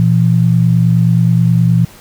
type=tone pair together; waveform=sine; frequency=120 / 169.47 Hz; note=B2 / E3; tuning=-49 / +48 cents; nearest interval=tritone; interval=597 cents; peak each=-10 dBFS; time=0-1.85 s; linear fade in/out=0 ms; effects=pink hiss -39 dBFS RMS until 2 s